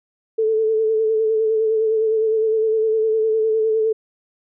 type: tone with vibrato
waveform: sine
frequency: 440 Hz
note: A4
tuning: in tune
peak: -15 dBFS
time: 0.38-3.93 s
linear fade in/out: 10 ms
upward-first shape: sine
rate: 9.8 Hz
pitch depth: 31 cents each way
effects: none